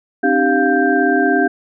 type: tone cluster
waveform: sine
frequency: 265.8 / 302.7 / 391.4 / 703 / 1573 Hz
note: C4 / D#4 / G4 / F5 / G6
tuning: +27 / -48 / -3 / +11 / +6 cents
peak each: -18 dBFS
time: 0.23-1.48 s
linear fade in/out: 10 ms
effects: none